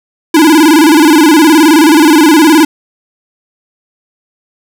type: tone with vibrato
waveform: square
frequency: 311.1 Hz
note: D#4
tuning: in tune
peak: -3 dBFS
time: 0.34-2.65 s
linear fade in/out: 5 ms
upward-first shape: square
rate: 19 Hz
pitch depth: 110 cents each way
effects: none